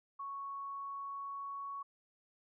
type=tone with pitch glide; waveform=sine; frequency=1108.7 to 1115.1 Hz; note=C#6 to C#6; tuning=0 to +10 cents; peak=-40 dBFS; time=0.19-1.83 s; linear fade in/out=10 ms; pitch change=+10 cents; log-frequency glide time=0.49-1.69 s; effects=none

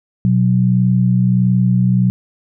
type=tone pair together; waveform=sine; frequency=123.47 / 185 Hz; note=B2 / F#3; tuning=0 / 0 cents; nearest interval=perfect fifth; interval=700 cents; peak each=-13 dBFS; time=0.25-2.1 s; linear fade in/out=0 ms; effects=none

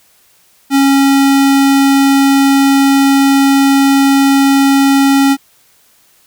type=tone; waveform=square; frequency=274.8 Hz; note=C#4; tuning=15 cents flat; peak=-7 dBFS; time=0.7-5.37 s; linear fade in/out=50 ms; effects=white hiss -50 dBFS RMS until 6.26 s

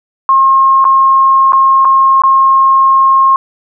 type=tone with dropouts; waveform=sine; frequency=1073 Hz; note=C6; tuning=43 cents sharp; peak=-4 dBFS; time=0.29-3.36 s; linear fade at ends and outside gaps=1 ms; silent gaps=0.843-0.851 / 1.522-1.532 / 1.848-1.852 / 2.22-2.236 s; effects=none

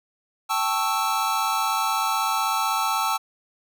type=chord; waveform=square; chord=A dominant seventh; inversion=third; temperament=equal; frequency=784 / 880 / 1108.7 / 1318.5 Hz; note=G5 / A5 / C#6 / E6; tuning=0 / 0 / 0 / 0 cents; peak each=-30 / -27 / -30 / -26 dBFS; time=0.49-3.18 s; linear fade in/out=20 ms; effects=none

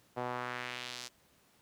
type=tone with band-pass filter sweep; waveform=sawtooth; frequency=123.47 Hz; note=B2; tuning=in tune; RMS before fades=-40 dBFS; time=0.16-1.09 s; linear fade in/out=20 ms; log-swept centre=700 to 5800 Hz; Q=1.4; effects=pink hiss -67 dBFS RMS until 1.61 s + high-pass 80 Hz 12 dB/octave

